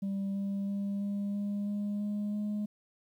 sine tone with pitch steps, 196.4 / 198.11 / 199.83 / 201.6 / 203.3 / 205.1 / 206.9 / 208.7 Hz, G3 / G3 / G3 / G3 / G#3 / G#3 / G#3 / G#3, +4 / +19 / +34 / +49 / -37 / -21 / -6 / +9 cents, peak -28 dBFS, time 0.02-2.66 s, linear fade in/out 10 ms, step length 330 ms, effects tanh soft clip ceiling -30 dBFS + 11-bit

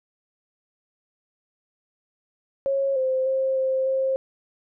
sine tone with pitch steps, 547 / 521 / 530 / 526 / 531 Hz, C#5 / C5 / C5 / C5 / C5, -23 / -7 / +22 / +9 / +25 cents, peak -20 dBFS, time 2.66-4.16 s, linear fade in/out 0 ms, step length 300 ms, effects none

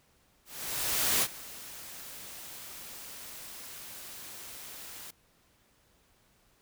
white noise with ADSR envelope, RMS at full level -26 dBFS, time 0.45-5.11 s, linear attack 770 ms, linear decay 53 ms, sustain -19 dB, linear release 8 ms, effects pink hiss -67 dBFS RMS until 6.61 s

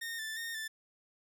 sawtooth tone with vibrato, 1800 Hz, A6, 39 cents sharp, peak -34 dBFS, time 0.01-0.68 s, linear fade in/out 10 ms, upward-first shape square, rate 2.8 Hz, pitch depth 36 cents each way, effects none

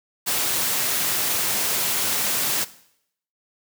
white noise, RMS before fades -23 dBFS, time 0.26-2.65 s, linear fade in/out 20 ms, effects noise-tail reverb RT60 0.7 s tail -17 dB re dry + high-pass 100 Hz 12 dB/octave

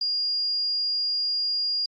sine tone, 4833 Hz, D8, 49 cents sharp, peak -23 dBFS, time 0.01-1.86 s, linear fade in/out 5 ms, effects AAC 48 kbps

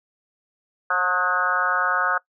harmonic tone with a mistuned harmonic, 180 Hz, F#3, 47 cents flat, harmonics 3 / 4 / 5 / 6 / 7 / 8 / 9, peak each -32 / -30 / -30 / -29 / -23 / -23 / -30 dBFS, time 0.9-2.18 s, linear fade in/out 5 ms, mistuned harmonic 8, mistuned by +37 cents, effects noise-tail reverb RT60 0.1 s tail -21 dB re dry

